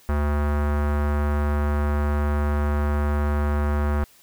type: tone with low-pass filter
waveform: square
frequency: 73.42 Hz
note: D2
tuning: in tune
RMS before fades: -22 dBFS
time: 0.09-4.04 s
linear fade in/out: 0 ms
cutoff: 1400 Hz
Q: 1.8
effects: white hiss -54 dBFS RMS until 4.22 s